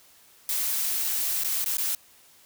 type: noise with dropouts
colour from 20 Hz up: blue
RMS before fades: -27 dBFS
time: 0.49-1.95 s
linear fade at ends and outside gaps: 1 ms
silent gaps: 1.436-1.446 / 1.643-1.66 / 1.77-1.782 s
effects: white hiss -56 dBFS RMS until 2.45 s